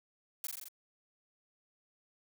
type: noise with echo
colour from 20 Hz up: blue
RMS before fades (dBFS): -38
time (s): 0.44-0.47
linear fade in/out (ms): 2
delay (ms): 43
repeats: 5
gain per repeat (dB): -2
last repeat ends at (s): 0.685
effects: none